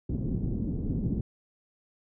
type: low-pass noise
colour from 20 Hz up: white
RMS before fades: -30 dBFS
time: 0.09-1.21 s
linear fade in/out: 5 ms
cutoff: 260 Hz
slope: 24 dB/octave
effects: none